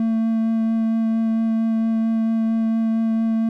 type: tone with vibrato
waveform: triangle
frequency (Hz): 224.6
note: A3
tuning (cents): +36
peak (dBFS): -15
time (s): 0-3.49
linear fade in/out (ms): 2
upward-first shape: sine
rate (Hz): 4.4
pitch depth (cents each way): 9
effects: none